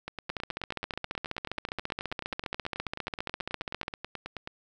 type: two click trains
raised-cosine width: 0.3 ms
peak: -20 / -16 dBFS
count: 42 / 54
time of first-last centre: 0.08-4.474 / 0.3-3.881 s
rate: 9.33 / 14.8 Hz
effects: none